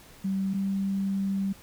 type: tone pair in turn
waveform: sine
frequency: 192.9 / 195.37 Hz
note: G3 / G3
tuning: -28 / -6 cents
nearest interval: unison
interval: 22 cents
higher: second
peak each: -25 dBFS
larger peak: neither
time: 0.24-0.54 / 0.54-1.53 s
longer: second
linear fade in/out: 10 ms
effects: pink hiss -52 dBFS RMS until 1.62 s